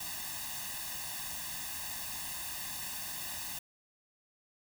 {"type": "noise with comb filter", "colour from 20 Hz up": "white", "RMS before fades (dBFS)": -40, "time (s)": [0, 3.59], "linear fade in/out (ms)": 5, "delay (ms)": 1.1, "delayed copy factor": 0.9, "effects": []}